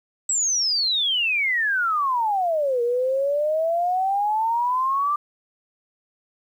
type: exponential two-way sweep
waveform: sine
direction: down then up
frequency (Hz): 7902 to 469.6 to 1191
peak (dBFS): -19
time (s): 0.29-5.16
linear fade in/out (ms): 5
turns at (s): 2.82
effects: 9-bit